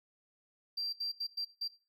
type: tone bursts at uneven times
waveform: triangle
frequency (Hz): 4716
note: D8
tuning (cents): +6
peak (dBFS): -31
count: 5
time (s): 0.77-0.93 / 1-1.12 / 1.2-1.27 / 1.37-1.45 / 1.61-1.68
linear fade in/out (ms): 10
effects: noise-tail reverb RT60 0.3 s tail -18 dB re dry + tanh soft clip ceiling -30 dBFS